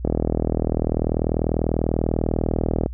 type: click train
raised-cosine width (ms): 2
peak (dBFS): -7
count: 114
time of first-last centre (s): 0.05-2.861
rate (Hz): 40.2
effects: added 60 Hz sine -29 dBFS peak until 2.93 s